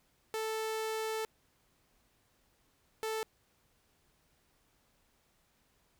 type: tone bursts at uneven times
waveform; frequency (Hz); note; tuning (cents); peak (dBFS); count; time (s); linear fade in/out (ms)
sawtooth; 440; A4; 0; -30; 2; 0.34-1.25 / 3.03-3.23; 0
effects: pink hiss -72 dBFS RMS until 5.99 s